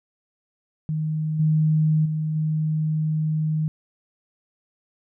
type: tone with level steps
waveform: sine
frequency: 155.56 Hz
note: D#3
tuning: in tune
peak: -22 / -16 / -22 / -20 dBFS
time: 0.89-3.68 s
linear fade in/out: 0 ms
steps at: 1.39 / 2.05 / 2.35 s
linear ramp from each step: 10 ms
effects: none